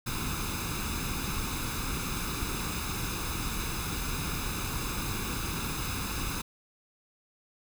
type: noise with comb filter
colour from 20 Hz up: pink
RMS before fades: -33 dBFS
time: 0.06-6.42 s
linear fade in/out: 10 ms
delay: 0.79 ms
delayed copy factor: +0.7
effects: none